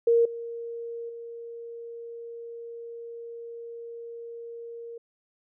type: tone with level steps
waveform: sine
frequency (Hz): 466.2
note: A#4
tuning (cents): 0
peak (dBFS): -17 / -33 / -37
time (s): 0.07-4.98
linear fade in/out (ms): 5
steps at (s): 0.25 / 1.09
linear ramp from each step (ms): 5
effects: none